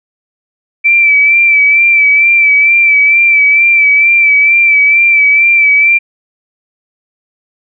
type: tone with vibrato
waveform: sine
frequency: 2325 Hz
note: D7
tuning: 18 cents flat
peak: -4 dBFS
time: 0.84-5.99 s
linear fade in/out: 20 ms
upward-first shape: sine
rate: 2.2 Hz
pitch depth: 38 cents each way
effects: none

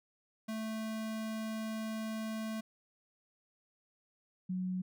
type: tone pair in turn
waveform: square / sine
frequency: 220 / 184.14 Hz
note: A3 / F#3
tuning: 0 / -8 cents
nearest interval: minor third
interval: 308 cents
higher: first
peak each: -37 / -33 dBFS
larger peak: second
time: 0.48-2.61 / 4.49-4.82 s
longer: first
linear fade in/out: 10 ms
effects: none

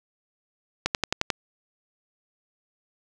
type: click train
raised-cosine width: 0.2 ms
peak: -5 dBFS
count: 6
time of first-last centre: 0.86-1.302 s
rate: 11.3 Hz
effects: none

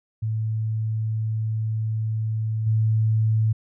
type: tone with level steps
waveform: sine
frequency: 110 Hz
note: A2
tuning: in tune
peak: -22 / -17 dBFS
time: 0.22-3.53 s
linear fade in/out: 10 ms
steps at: 2.66 s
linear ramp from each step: 10 ms
effects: none

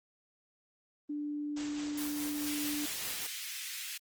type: tone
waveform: sine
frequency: 294.6 Hz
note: D4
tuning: 6 cents sharp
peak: -34 dBFS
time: 1.09-2.86 s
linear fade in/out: 10 ms
type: noise with tremolo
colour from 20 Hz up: white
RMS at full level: -39 dBFS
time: 1.56-3.27 s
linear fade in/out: 10 ms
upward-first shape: triangle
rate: 4.8 Hz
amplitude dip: 40%
type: high-pass noise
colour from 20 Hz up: pink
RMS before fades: -41 dBFS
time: 2.46-3.98 s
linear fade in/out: 10 ms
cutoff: 2000 Hz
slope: 24 dB/octave
effects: Opus 24 kbps

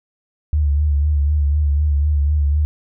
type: tone with vibrato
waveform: sine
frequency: 73.42 Hz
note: D2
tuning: in tune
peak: -13 dBFS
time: 0.53-2.65 s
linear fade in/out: 0 ms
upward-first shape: sine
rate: 4 Hz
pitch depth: 56 cents each way
effects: none

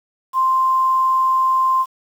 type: tone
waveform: sine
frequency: 1046.5 Hz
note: C6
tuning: in tune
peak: -13 dBFS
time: 0.33-1.86 s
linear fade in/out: 50 ms
effects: 7-bit

